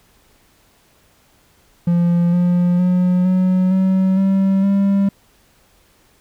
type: tone with pitch steps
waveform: triangle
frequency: 172.7 / 176.63 / 180.66 / 184.77 / 188.98 / 193.29 / 197.69 Hz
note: F3 / F3 / F#3 / F#3 / F#3 / G3 / G3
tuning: -19 / +20 / -41 / -2 / +37 / -24 / +15 cents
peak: -10 dBFS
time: 1.87-5.09 s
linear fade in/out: 5 ms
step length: 460 ms
effects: pink hiss -55 dBFS RMS until 6.2 s